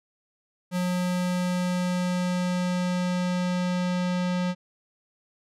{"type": "tone with low-pass filter sweep", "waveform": "square", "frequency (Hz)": 180, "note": "F#3", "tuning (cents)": -47, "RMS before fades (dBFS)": -26, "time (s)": [0.71, 4.55], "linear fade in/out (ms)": 50, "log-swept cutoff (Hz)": [11000, 5000], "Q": 0.87, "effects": []}